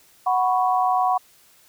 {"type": "chord", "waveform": "sine", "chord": "F# suspended fourth", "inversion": "none", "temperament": "equal", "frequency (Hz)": [740, 987.8, 1108.7], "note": ["F#5", "B5", "C#6"], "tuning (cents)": [0, 0, 0], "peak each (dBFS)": [-19, -24, -24], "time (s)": [0.26, 1.18], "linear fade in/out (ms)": 10, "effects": ["white hiss -55 dBFS RMS until 1.68 s"]}